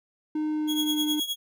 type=tone with pitch glide; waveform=triangle; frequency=306.7 to 302 Hz; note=D#4 to D4; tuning=-25 to +48 cents; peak=-23 dBFS; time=0.35-1.2 s; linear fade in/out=5 ms; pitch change=-27 cents; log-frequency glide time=0.49-1.01 s
type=tone with tremolo; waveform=40% pulse; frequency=3322 Hz; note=G#7; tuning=in tune; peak=-23 dBFS; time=0.67-1.36 s; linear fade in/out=50 ms; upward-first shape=triangle; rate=9.6 Hz; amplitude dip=85%
effects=none